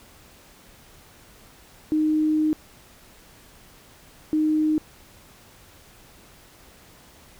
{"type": "tone bursts at uneven times", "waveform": "sine", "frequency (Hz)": 308.9, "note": "D#4", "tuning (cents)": -12, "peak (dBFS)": -18, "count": 2, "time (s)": [[1.92, 2.53], [4.33, 4.78]], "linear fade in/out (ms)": 0, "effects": ["pink hiss -51 dBFS RMS until 7.39 s"]}